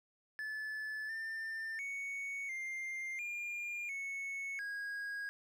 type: tone with pitch steps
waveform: triangle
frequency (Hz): 1734 / 1793 / 2224 / 2103 / 2408 / 2205 / 1642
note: A6 / A6 / C#7 / C7 / D7 / C#7 / G#6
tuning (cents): -26 / +32 / +5 / +8 / +43 / -10 / -20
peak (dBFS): -37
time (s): 0.39-5.29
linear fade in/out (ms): 0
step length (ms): 700
effects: none